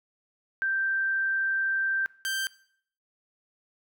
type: tone pair in turn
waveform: sine / sawtooth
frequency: 1568 / 1568 Hz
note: G6 / G6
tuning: 0 / 0 cents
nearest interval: unison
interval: 0 cents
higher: neither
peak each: -24 dBFS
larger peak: neither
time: 0.62-2.06 / 2.25-2.47 s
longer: first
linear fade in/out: 0 ms
effects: noise-tail reverb RT60 0.6 s tail -20 dB re dry